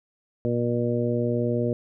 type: harmonic tone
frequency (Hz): 119.8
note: A#2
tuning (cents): +48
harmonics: 1 / 2 / 3 / 4 / 5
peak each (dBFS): -27 / -27 / -29 / -28 / -31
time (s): 0.45-1.73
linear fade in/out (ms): 0
effects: none